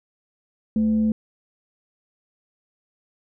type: tone with frequency modulation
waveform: sine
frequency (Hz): 219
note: A3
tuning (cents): -8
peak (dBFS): -17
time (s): 0.76-1.12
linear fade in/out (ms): 2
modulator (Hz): 288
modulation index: 0.22
effects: none